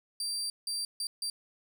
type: tone bursts at uneven times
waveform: 30% pulse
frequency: 4699 Hz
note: D8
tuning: in tune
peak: -29 dBFS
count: 4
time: 0.2-0.5 / 0.67-0.85 / 1-1.07 / 1.22-1.3 s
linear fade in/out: 2 ms
effects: none